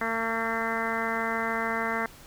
harmonic tone, 226.6 Hz, A#3, 49 cents flat, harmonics 1 / 2 / 3 / 4 / 5 / 6 / 7 / 8 / 9, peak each -35 / -35 / -35 / -35 / -35 / -35 / -35 / -35 / -35 dBFS, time 0.01-2.06 s, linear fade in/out 2 ms, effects pink hiss -50 dBFS RMS until 2.26 s

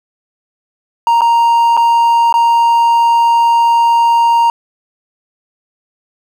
triangle tone with dropouts, 932.3 Hz, A#5, in tune, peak -5 dBFS, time 1.07-4.5 s, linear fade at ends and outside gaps 1 ms, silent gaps 1.209-1.217 / 1.768-1.774 / 2.326-2.34 s, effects 7-bit

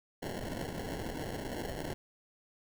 violet noise with sample-and-hold, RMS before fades -39 dBFS, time 0.22-1.94 s, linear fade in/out 10 ms, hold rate 1225 Hz, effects none

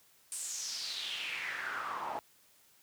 pink noise with band-pass filter sweep, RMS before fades -39 dBFS, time 0.32-2.19 s, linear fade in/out 0 ms, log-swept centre 8900 to 800 Hz, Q 4.6, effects white hiss -65 dBFS RMS until 2.82 s + high-pass 60 Hz 12 dB/octave

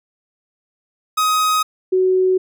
45% pulse / sine tone pair in turn, 1259 / 372.6 Hz, D#6 / F#4, +20 / +12 cents, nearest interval octave + major sixth, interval 2108 cents, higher first, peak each -14 / -12 dBFS, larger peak second, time 1.17-1.63 / 1.92-2.38 s, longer neither, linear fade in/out 10 ms, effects none

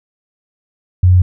sine tone, 90.8 Hz, F#2, 32 cents flat, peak -5 dBFS, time 1.03-1.22 s, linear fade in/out 5 ms, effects none

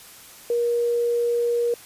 sine tone, 474.7 Hz, A#4, 31 cents sharp, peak -19 dBFS, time 0.5-1.74 s, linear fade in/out 2 ms, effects white hiss -45 dBFS RMS until 1.85 s + resampled to 32000 Hz

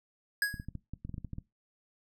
square tone with exponential decay, 1661.2 Hz, G#6, in tune, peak -24 dBFS, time 0.42-0.65 s, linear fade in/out 2 ms, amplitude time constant 50 ms
clicks, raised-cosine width 5 ms, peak -27 dBFS, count 12, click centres 0.542 / 0.599 / 0.686 / 0.753 / 0.936 / 1.05 / 1.094 / 1.142 / 1.181 / 1.247 / 1.333 / 1.384 s
effects noise-tail reverb RT60 0.2 s tail -19 dB re dry

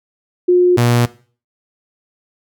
sine / sawtooth tone pair in turn, 358.1 / 120.02 Hz, F4 / B2, +43 / -49 cents, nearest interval octave + perfect fifth, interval 1892 cents, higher first, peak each -7 dBFS, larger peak neither, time 0.48-0.77 / 0.77-1.06 s, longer neither, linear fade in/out 10 ms, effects noise-tail reverb RT60 0.4 s tail -18 dB re dry

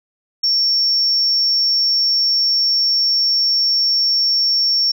sine tone, 5470 Hz, F8, 37 cents flat, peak -12 dBFS, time 0.43-4.92 s, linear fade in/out 10 ms, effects tanh soft clip ceiling -8 dBFS

